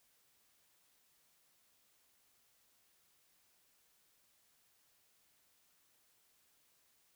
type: silence
effects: white hiss -73 dBFS RMS until 7.15 s